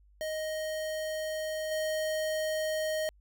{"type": "tone with level steps", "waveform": "square", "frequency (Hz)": 624, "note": "D#5", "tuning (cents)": 5, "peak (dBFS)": [-33, -30], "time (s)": [0.21, 3.09], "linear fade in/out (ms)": 0, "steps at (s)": 1.71, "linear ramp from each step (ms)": 5, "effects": ["added 50 Hz sine -58 dBFS peak until 3.2 s"]}